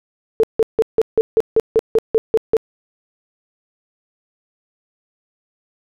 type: tone bursts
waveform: sine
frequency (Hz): 445.2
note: A4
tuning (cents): +20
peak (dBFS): -9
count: 12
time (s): 0.4-2.568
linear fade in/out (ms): 0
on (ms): 34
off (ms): 160
effects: none